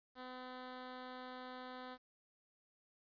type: tone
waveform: 10% pulse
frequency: 253.8 Hz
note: B3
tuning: 47 cents sharp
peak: -39 dBFS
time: 0.15-1.98 s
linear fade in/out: 50 ms
effects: resampled to 11025 Hz + 12-bit